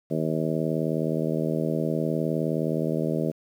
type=harmonic tone; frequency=79.4 Hz; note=D#2; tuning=36 cents sharp; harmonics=2 / 3 / 4 / 5 / 6 / 7 / 8; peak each=-28 / -30 / -31 / -32 / -33 / -33 / -34 dBFS; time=0.1-3.32 s; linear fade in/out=20 ms; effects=9-bit